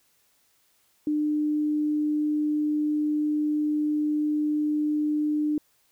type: tone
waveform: sine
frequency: 300.5 Hz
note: D4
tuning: 40 cents sharp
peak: -22 dBFS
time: 1.07-5.58 s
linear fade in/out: 2 ms
effects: white hiss -66 dBFS RMS until 5.91 s